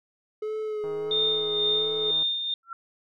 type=tone with vibrato; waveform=triangle; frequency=426.2 Hz; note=G#4; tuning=45 cents sharp; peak=-26 dBFS; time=0.42-2.11 s; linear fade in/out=5 ms; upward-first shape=sine; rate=1.5 Hz; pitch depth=31 cents each way
type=click train; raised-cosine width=1 ms; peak=-30 dBFS; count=220; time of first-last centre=0.84-2.226 s; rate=158 Hz
type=tone with tremolo; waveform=sine; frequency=3632 Hz; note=A#7; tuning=46 cents flat; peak=-21 dBFS; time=1.11-2.54 s; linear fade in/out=2 ms; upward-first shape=sine; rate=2.1 Hz; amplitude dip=55%
type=tone with exponential growth; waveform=sine; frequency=1357 Hz; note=E6; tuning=50 cents sharp; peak=-29 dBFS; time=2.63-2.73 s; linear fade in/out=2 ms; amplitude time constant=20 ms
effects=none